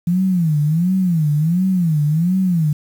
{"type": "tone with vibrato", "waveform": "sine", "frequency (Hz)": 167.2, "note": "E3", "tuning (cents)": 25, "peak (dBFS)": -13, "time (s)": [0.07, 2.73], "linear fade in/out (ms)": 5, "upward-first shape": "sine", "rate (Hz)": 1.4, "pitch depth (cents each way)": 220, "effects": ["7-bit"]}